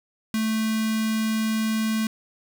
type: tone with notch filter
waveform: square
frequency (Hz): 220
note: A3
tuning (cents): 0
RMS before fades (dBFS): -24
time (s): 0.34-2.07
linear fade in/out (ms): 2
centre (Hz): 580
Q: 0.51
effects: 8-bit